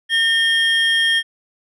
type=tone pair together; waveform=triangle; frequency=1820 / 3229 Hz; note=A#6 / G#7; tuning=-42 / -49 cents; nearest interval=minor seventh; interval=993 cents; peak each=-15 dBFS; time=0.09-1.23 s; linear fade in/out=50 ms; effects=resampled to 32000 Hz